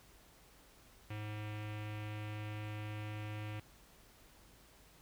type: tone with low-pass filter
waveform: square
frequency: 106 Hz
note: G#2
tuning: 36 cents sharp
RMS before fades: -43 dBFS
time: 1.1-3.6 s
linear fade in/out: 5 ms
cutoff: 2600 Hz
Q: 2.9
effects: added 50 Hz sine -68 dBFS peak until 5.01 s + pink hiss -63 dBFS RMS until 5.01 s